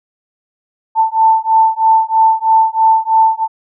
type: beating tone pair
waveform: sine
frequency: 887 / 890.1 Hz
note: A5 / A5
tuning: +14 / +20 cents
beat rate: 3.1 Hz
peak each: -11 dBFS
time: 0.95-3.48 s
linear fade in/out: 50 ms
effects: none